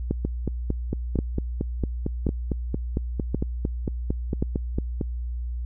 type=two click trains; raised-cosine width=3 ms; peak=-12 / -10 dBFS; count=22 / 5; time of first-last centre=0.25-5.012 / 0.11-4.425 s; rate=4.41 / 0.927 Hz; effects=added 60 Hz sine -27 dBFS peak until 5.65 s

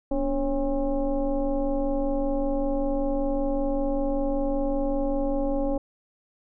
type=tone with frequency modulation; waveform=sine; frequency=285.6 Hz; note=D4; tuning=48 cents flat; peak=-22 dBFS; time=0.11-5.78 s; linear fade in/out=5 ms; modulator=263 Hz; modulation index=1.4; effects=none

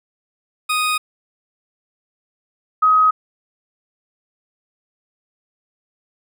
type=tone pair in turn; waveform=20% pulse / sine; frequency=1244.5 / 1263.3 Hz; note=D#6 / D#6; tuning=0 / +26 cents; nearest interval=unison; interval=26 cents; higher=second; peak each=-12 / -10 dBFS; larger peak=second; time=0.69-0.98 / 2.82-3.11 s; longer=neither; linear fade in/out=10 ms; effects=none

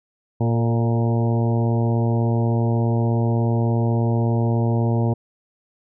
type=harmonic tone with a mistuned harmonic; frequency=116.54 Hz; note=A#2; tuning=in tune; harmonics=1 / 2 / 3 / 4 / 5 / 6 / 7 / 8; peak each=-18 / -24 / -28 / -30 / -32 / -34 / -35 / -36 dBFS; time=0.4-5.14 s; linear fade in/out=10 ms; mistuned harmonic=4; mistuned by=-29 cents; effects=none

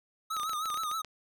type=tone with vibrato; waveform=square; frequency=1260 Hz; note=D#6; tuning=21 cents sharp; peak=-32 dBFS; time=0.3-1.02 s; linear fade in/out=10 ms; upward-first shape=triangle; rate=6.4 Hz; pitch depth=100 cents each way
type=clicks; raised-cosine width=0.2 ms; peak=-25 dBFS; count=12; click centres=0.367 / 0.398 / 0.433 / 0.495 / 0.533 / 0.657 / 0.702 / 0.743 / 0.774 / 0.835 / 0.914 / 1.047 s
effects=none

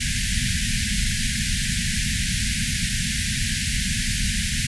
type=band-stop noise; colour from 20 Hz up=pink; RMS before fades=-23 dBFS; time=0-4.67 s; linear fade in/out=10 ms; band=240 to 1600 Hz; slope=96 dB/octave; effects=resampled to 24000 Hz

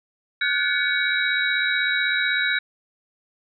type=tone cluster; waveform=sine; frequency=1449 / 1525 / 1715 / 2249 / 3843 Hz; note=F#6 / G6 / A6 / C#7 / B7; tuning=-37 / -48 / -45 / +24 / -48 cents; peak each=-26 dBFS; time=0.41-2.59 s; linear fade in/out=5 ms; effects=none

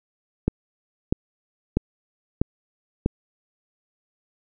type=click train; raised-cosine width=3 ms; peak=-6 dBFS; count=5; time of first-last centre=0.48-3.061 s; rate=1.55 Hz; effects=none

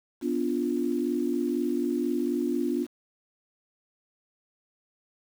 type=chord; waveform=sine; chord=B diminished; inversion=none; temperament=equal with one note detuned; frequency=246.9 / 291 / 349.2 Hz; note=B3 / D4 / F4; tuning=0 / -16 / 0 cents; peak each=-29 dBFS; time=0.21-2.87 s; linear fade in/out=50 ms; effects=8-bit

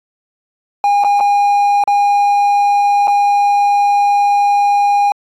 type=tone with dropouts; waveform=triangle; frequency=813 Hz; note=G#5; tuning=37 cents flat; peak=-7 dBFS; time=0.84-5.12 s; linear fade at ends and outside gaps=1 ms; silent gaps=1.039-1.046 / 1.202-1.207 / 1.838-1.876 / 3.073-3.079 s; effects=AAC 64 kbps

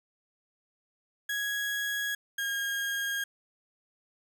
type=tone pair in turn; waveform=35% pulse; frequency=1661.2 / 1626.1 Hz; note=G#6 / G#6; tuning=0 / -37 cents; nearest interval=unison; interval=37 cents; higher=first; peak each=-28 dBFS; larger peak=neither; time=1.29-2.15 / 2.38-3.24 s; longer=neither; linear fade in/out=5 ms; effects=none

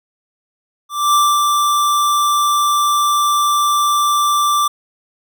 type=tone with ADSR envelope; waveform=square; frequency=1174.7 Hz; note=D6; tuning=in tune; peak=-10 dBFS; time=0.89-4.68 s; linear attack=250 ms; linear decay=250 ms; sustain=-3 dB; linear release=8 ms; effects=none

